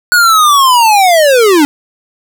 square linear sweep, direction down, 1473 to 277.2 Hz, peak -5 dBFS, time 0.12-1.65 s, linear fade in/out 0 ms, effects none

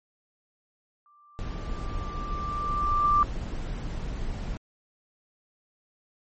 sine tone with exponential growth, 1179 Hz, D6, 6 cents sharp, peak -17 dBFS, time 1.06-3.23 s, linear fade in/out 1 ms, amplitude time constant 470 ms
brown noise, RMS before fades -32 dBFS, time 1.39-4.57 s, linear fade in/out 0 ms
effects MP3 32 kbps

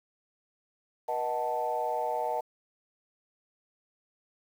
sine chord, B dominant seventh, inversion none, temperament equal with one note detuned, 481.5 / 622.3 / 740 / 880 Hz, B4 / D#5 / F#5 / A5, -44 / 0 / 0 / 0 cents, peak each -35 / -33 / -33 / -32 dBFS, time 1.08-2.41 s, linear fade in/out 10 ms, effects tanh soft clip ceiling -19 dBFS + 9-bit

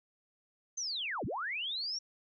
sine linear two-way sweep, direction down then up, 6380 to 73.42 to 5690 Hz, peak -34 dBFS, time 0.77-1.99 s, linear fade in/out 10 ms, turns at 1.25 s, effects none

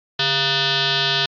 sine tone with frequency modulation, 144.1 Hz, D3, 33 cents flat, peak -16 dBFS, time 0.19-1.26 s, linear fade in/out 5 ms, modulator 545 Hz, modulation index 7.8, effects MP3 96 kbps

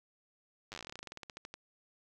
slowing click train, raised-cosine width 0.2 ms, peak -27 dBFS, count 24, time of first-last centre 0.72-1.54 s, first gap 9 ms, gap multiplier 1.11, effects none

